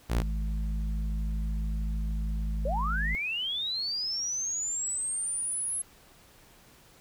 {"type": "tone", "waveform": "sawtooth", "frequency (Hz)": 58.27, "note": "A#1", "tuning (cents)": 0, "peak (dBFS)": -22, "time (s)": [0.09, 0.23], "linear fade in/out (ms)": 20}
{"type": "harmonic tone", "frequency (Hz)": 53.2, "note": "G#1", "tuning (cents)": 42, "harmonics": [1, 3, 4], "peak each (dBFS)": [-28, -39, -42], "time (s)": [0.16, 3.15], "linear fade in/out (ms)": 0}
{"type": "linear sweep", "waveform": "sine", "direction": "up", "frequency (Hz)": [493.9, 10860], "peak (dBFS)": -29, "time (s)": [2.65, 5.82], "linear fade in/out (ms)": 5}
{"effects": ["pink hiss -57 dBFS RMS until 7 s"]}